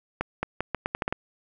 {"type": "accelerating click train", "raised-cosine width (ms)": 0.5, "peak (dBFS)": -11, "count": 9, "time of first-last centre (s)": [0.21, 1.125], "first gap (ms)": 220, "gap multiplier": 0.8, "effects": []}